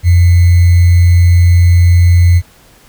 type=tone with sample-and-hold; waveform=sine; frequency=87.3 Hz; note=F2; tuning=in tune; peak=-3 dBFS; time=0.03-2.42 s; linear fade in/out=50 ms; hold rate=2100 Hz; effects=pink hiss -44 dBFS RMS until 2.88 s